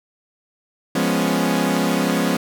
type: chord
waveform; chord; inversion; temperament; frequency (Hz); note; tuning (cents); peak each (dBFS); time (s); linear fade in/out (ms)
sawtooth; C# dominant seventh; first; equal; 174.61 / 207.7 / 246.9 / 277.2; E#3 / G#3 / B3 / C#4; 0 / 0 / 0 / 0; -19; 0.95-2.37; 5
effects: none